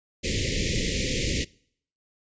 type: band-stop noise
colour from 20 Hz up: pink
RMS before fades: -26 dBFS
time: 0.23-1.45 s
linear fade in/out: 20 ms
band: 550 to 1900 Hz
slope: 96 dB/octave
effects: noise-tail reverb RT60 0.6 s tail -23 dB re dry + resampled to 16000 Hz